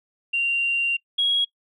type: tone pair in turn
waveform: sine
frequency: 2769 / 3309 Hz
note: F7 / G#7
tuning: -15 / -7 cents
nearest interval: minor third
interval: 308 cents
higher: second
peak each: -19 / -17 dBFS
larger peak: second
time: 0.33-0.97 / 1.18-1.45 s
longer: first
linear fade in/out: 10 ms
effects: noise-tail reverb RT60 0.1 s tail -25 dB re dry + tanh soft clip ceiling -13 dBFS